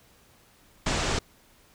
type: low-pass noise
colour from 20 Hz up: pink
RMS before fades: -27 dBFS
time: 0.86-1.19 s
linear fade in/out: 5 ms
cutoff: 8000 Hz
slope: 48 dB/octave
effects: pink hiss -59 dBFS RMS until 1.74 s